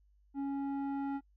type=tone with low-pass filter sweep; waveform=square; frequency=277.2 Hz; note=C#4; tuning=in tune; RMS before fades=-36 dBFS; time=0.34-1.21 s; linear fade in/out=50 ms; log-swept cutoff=610 to 1100 Hz; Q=1.2; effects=noise-tail reverb RT60 0.1 s tail -24 dB re dry + added 50 Hz sine -64 dBFS peak until 1.36 s